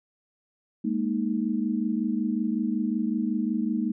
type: chord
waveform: sine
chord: Ab suspended second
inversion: none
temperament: equal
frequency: 207.7 / 233.1 / 311.1 Hz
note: Ab3 / Bb3 / Eb4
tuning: 0 / 0 / 0 cents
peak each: -28 / -27 / -30 dBFS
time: 0.84-3.92 s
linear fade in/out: 10 ms
effects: none